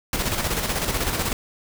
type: noise with tremolo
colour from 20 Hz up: pink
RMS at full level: -23 dBFS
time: 0.13-1.33 s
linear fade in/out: 2 ms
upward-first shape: square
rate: 16 Hz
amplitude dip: 45%
effects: none